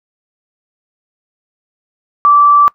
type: tone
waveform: sine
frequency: 1163 Hz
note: D6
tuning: 17 cents flat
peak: -4 dBFS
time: 2.25-2.68 s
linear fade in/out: 0 ms
effects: noise-tail reverb RT60 0.1 s tail -22 dB re dry